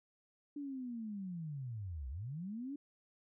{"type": "linear two-way sweep", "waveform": "sine", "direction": "down then up", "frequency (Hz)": [293.7, 60.5, 293.7], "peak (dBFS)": -40, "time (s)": [0.56, 2.76], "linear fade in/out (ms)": 5, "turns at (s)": 2.09, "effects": []}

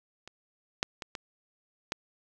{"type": "clicks", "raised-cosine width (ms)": 0.2, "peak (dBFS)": [-27, -9, -20, -19, -13], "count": 5, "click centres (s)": [0.276, 0.829, 1.022, 1.152, 1.921], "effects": []}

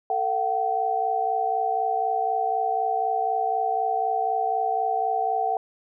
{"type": "tone cluster", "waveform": "sine", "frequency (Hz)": [447.2, 700, 764], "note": ["A4", "F5", "G5"], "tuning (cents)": [28, 4, -45], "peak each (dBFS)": [-30, -28, -23], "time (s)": [0.1, 5.57], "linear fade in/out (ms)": 2, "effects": []}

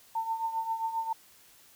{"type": "tone with tremolo", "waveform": "sine", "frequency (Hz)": 901, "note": "A5", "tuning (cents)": 41, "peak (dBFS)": -26, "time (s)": [0.15, 1.13], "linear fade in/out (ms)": 5, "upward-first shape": "triangle", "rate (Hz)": 7.5, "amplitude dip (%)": 75, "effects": ["white hiss -58 dBFS RMS until 1.75 s"]}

